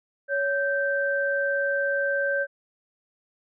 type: tone pair together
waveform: sine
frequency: 560 / 1560.8 Hz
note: C#5 / G6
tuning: +18 / -8 cents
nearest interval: octave + tritone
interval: 1774 cents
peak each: -25 / -25 dBFS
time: 0.28-2.47 s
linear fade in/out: 50 ms
effects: none